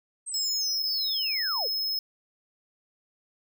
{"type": "linear sweep", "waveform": "sine", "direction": "down", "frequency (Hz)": [8372, 372.5], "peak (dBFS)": -32, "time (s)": [0.26, 1.68], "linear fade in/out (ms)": 20}
{"type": "tone", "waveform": "square", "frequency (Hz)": 5170, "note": "E8", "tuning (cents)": -34, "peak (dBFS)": -27, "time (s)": [0.34, 1.99], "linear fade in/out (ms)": 2}
{"effects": []}